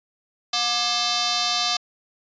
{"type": "tone with frequency modulation", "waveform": "sine", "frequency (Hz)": 233.1, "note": "A#3", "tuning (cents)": 0, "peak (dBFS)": -20, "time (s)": [0.53, 1.77], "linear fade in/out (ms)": 5, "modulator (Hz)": 954, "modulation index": 5.6, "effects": ["resampled to 16000 Hz"]}